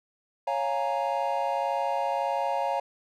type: chord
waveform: triangle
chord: Bb minor seventh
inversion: first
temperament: equal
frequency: 554.4 / 698.5 / 830.6 / 932.3 Hz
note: Db5 / F5 / Ab5 / Bb5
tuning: 0 / 0 / 0 / 0 cents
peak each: -29 dBFS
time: 0.47-2.8 s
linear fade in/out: 5 ms
effects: none